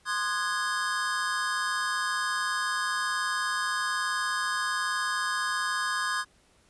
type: chord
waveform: square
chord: Ab dominant seventh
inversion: first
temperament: equal with one note detuned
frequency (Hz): 1046.5 / 1225.2 / 1480 / 1661.2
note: C6 / Eb6 / Gb6 / Ab6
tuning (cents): 0 / -27 / 0 / 0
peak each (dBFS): -34 / -34 / -37 / -31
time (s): 0.05-6.25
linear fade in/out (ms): 50
effects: pink hiss -63 dBFS RMS until 6.69 s + resampled to 24000 Hz